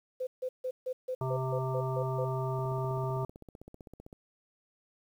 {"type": "tone bursts", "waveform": "sine", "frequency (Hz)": 511, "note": "C5", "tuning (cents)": -41, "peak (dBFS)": -31, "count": 10, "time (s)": [0.2, 2.25], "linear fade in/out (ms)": 10, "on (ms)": 70, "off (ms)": 150}
{"type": "harmonic tone", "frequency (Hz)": 130.81, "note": "C3", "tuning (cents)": 0, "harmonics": [1, 3, 5, 7, 9], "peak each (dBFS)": [-32, -37, -39, -40, -42], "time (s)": [1.21, 3.25], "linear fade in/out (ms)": 2}
{"type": "click train", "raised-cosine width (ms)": 2, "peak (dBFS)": -34, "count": 25, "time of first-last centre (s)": [2.59, 4.128], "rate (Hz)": 15.6}
{"effects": ["10-bit"]}